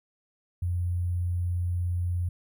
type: tone with sample-and-hold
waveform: sine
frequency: 88.3 Hz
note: F2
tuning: 20 cents sharp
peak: -25 dBFS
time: 0.62-2.29 s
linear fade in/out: 5 ms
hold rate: 11025 Hz
effects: none